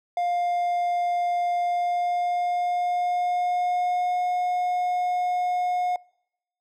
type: tone with pitch glide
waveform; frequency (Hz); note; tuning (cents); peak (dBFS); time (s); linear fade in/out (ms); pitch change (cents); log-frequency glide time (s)
triangle; 704 to 720; F5 to F#5; +14 to -47; -20; 0.17-5.96; 2; +39; 1.59-4.2
effects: noise-tail reverb RT60 0.8 s tail -26 dB re dry